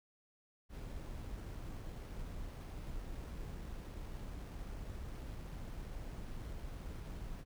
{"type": "noise with sample-and-hold", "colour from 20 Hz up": "brown", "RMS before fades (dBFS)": -45, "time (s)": [0.69, 7.45], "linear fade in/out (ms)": 50, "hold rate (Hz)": 7350, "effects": []}